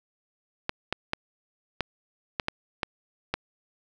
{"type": "clicks", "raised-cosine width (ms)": 0.3, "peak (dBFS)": -10, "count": 8, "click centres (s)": [0.694, 0.926, 1.134, 1.807, 2.398, 2.484, 2.832, 3.34], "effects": []}